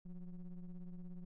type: ring-modulated tone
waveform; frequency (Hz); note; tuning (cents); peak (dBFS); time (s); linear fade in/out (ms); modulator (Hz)
triangle; 92.5; F#2; 0; -40; 0.05-1.25; 10; 84.1
effects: none

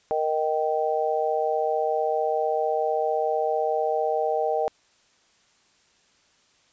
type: harmonic tone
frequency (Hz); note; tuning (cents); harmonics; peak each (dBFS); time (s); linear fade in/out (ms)
155.56; D#3; 0; 3 / 4 / 5; -26 / -26 / -26; 0.11-4.68; 0
effects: white hiss -62 dBFS RMS until 6.72 s + resampled to 16000 Hz

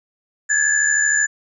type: tone cluster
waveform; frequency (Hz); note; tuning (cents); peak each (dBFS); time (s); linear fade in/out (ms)
sine; 1654 / 1727 / 7050; G#6 / A6 / A8; -8 / -33 / +2; -19; 0.49-1.27; 20
effects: none

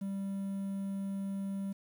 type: tone with quantisation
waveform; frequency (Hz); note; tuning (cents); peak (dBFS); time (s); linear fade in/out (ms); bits
triangle; 196; G3; 0; -32; 0.01-1.73; 10; 10
effects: none

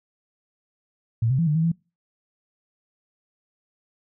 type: tone with pitch steps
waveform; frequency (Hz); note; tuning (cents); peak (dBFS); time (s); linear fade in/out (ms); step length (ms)
sine; 114 / 131 / 167.3 / 149.8 / 161.5 / 166.9; A#2 / C3 / E3 / D3 / E3 / E3; -38 / +2 / +26 / +35 / -35 / +22; -18; 1.22-1.718; 5; 83
effects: noise-tail reverb RT60 0.3 s tail -25 dB re dry

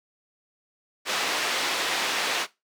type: band-pass noise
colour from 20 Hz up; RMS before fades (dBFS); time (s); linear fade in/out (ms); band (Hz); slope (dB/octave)
white; -27; 1.05-2.47; 50; 340 to 3800; 12
effects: noise-tail reverb RT60 0.2 s tail -17 dB re dry

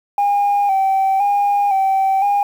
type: tone with vibrato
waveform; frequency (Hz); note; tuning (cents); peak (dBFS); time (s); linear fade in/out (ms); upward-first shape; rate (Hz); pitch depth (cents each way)
sine; 792; G5; +18; -11; 0.18-2.43; 2; square; 0.98; 42
effects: tanh soft clip ceiling -10 dBFS + 7-bit

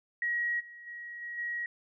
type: tone with level steps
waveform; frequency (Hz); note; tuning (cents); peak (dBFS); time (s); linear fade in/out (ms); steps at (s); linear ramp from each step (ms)
sine; 1902; A#6; +34; -28 / -46 / -40 / -37 / -32; 0.22-1.66; 2; 0.59 / 0.86 / 1.21 / 1.37; 20
effects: none

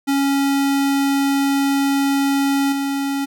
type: tone with level steps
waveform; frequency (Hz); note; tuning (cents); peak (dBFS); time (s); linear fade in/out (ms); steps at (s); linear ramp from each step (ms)
square; 277.2; C#4; 0; -16 / -20; 0.07-3.26; 20; 2.72; 5
effects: none

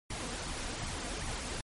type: noise with flanger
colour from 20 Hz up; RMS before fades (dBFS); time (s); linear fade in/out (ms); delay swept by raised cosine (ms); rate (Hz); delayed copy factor
pink; -38; 0.1-1.61; 5; 0.85 to 4.25; 2.6; +0.55
effects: MP3 48 kbps

